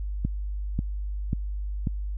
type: click train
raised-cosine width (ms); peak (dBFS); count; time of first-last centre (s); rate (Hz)
5; -13; 4; 0.25-1.872; 1.85
effects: added 50 Hz sine -28 dBFS peak until 2.17 s